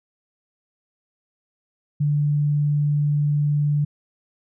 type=tone; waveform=sine; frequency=146.83 Hz; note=D3; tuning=in tune; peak=-17 dBFS; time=2-3.85 s; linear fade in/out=10 ms; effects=none